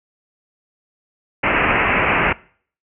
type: low-pass noise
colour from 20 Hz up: white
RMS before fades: -17 dBFS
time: 1.43-2.33 s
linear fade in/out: 10 ms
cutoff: 2700 Hz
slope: 96 dB/octave
effects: noise-tail reverb RT60 0.5 s tail -22 dB re dry